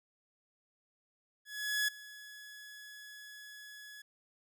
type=tone with ADSR envelope; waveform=sawtooth; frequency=1692 Hz; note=G#6; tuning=32 cents sharp; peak=-25 dBFS; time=1.45-4.02 s; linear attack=430 ms; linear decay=8 ms; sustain=-20 dB; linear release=6 ms; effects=none